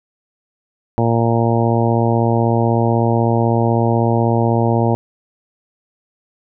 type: harmonic tone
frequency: 116.1 Hz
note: A#2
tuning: 7 cents flat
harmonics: 1 / 2 / 3 / 4 / 5 / 6 / 7 / 8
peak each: -16 / -19 / -21 / -22 / -23 / -24 / -24 / -25 dBFS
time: 0.98-4.95 s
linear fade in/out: 0 ms
effects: none